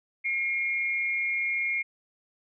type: tone pair together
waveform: sine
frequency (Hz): 2152 / 2373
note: C7 / D7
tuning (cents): +48 / +17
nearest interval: major second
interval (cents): 169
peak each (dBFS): -26 / -33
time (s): 0.24-1.83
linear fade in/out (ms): 20
effects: none